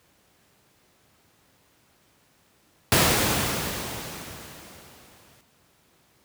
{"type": "noise with exponential decay", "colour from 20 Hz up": "pink", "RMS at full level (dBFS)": -17, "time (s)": [2.92, 5.41], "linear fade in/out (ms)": 0, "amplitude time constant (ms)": 540, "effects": ["pink hiss -62 dBFS RMS until 6.24 s", "high-pass 80 Hz 12 dB/octave"]}